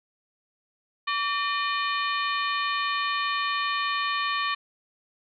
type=harmonic tone with a mistuned harmonic; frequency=605 Hz; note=D#5; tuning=49 cents flat; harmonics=2 / 3 / 4 / 5 / 6 / 7; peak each=-27 / -31 / -33 / -35 / -37 / -38 dBFS; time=1.07-4.55 s; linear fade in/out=10 ms; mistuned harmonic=2; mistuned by=-91 cents; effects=none